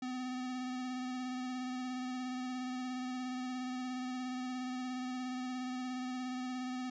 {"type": "tone with vibrato", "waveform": "square", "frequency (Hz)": 253.6, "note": "B3", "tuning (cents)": 46, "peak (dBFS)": -38, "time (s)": [0.02, 6.9], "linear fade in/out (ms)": 5, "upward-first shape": "sine", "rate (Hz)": 17, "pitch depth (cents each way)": 22, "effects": ["resampled to 16000 Hz"]}